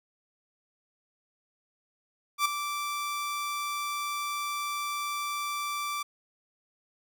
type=tone with ADSR envelope; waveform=sawtooth; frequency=1169 Hz; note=D6; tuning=8 cents flat; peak=-17 dBFS; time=2.38-6.03 s; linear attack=73 ms; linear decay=8 ms; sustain=-10 dB; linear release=10 ms; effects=none